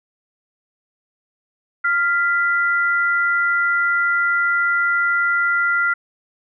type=tone pair together; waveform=sine; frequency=1396.9 / 1988.7 Hz; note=F6 / B6; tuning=0 / +12 cents; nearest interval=tritone; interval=612 cents; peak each=-16 / -22 dBFS; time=1.84-5.94 s; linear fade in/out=10 ms; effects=none